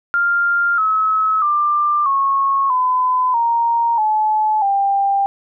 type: tone with pitch steps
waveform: sine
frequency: 1396.9 / 1288.4 / 1188.3 / 1096 / 1010.8 / 932.3 / 859.9 / 793.1 Hz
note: F6 / E6 / D6 / C#6 / B5 / A#5 / A5 / G5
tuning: 0 / -40 / +20 / -20 / +40 / 0 / -40 / +20 cents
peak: -13 dBFS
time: 0.14-5.26 s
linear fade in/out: 0 ms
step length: 640 ms
effects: none